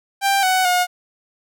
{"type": "tone with pitch steps", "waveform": "sawtooth", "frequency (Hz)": [789, 746, 720], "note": ["G5", "F#5", "F#5"], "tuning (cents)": [11, 14, -47], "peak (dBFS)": -11, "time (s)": [0.21, 0.87], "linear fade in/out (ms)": 50, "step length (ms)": 220, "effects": []}